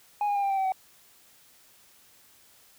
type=tone with pitch steps; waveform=sine; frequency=828 / 815.7 / 803.5 / 791.5 / 779.7 / 768.1 / 756.7 Hz; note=G#5 / G#5 / G5 / G5 / G5 / G5 / F#5; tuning=-5 / -31 / +43 / +17 / -10 / -35 / +39 cents; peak=-21 dBFS; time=0.21-0.721 s; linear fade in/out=2 ms; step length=73 ms; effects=tanh soft clip ceiling -23 dBFS + white hiss -58 dBFS RMS until 2.78 s